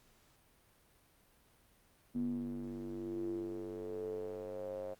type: tone with band-pass filter sweep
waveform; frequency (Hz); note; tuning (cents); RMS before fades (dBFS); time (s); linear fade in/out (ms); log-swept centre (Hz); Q
square; 48.5; G1; -18; -41; 2.14-4.95; 20; 240 to 570; 8.9
effects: pink hiss -68 dBFS RMS until 4.99 s + Opus 48 kbps